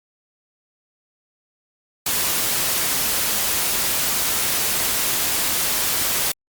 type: noise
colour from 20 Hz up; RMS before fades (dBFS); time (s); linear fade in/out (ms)
white; -21; 2.06-6.32; 5
effects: Opus 48 kbps